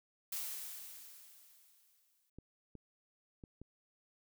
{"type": "noise with exponential decay", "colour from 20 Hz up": "blue", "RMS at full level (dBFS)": -39, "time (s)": [0.32, 2.3], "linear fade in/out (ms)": 5, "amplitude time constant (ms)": 430}
{"type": "clicks", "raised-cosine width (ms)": 3, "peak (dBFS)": -37, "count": 4, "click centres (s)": [2.386, 2.753, 3.438, 3.616]}
{"effects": []}